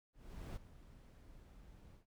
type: noise with ADSR envelope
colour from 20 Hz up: brown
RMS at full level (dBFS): -44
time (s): 0.13-2.06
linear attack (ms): 430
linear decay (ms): 18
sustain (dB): -15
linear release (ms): 110
effects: none